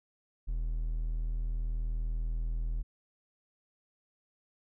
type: tone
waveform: triangle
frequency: 40.22 Hz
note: E1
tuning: 42 cents flat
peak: -28 dBFS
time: 0.47-2.83 s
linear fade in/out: 20 ms
effects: none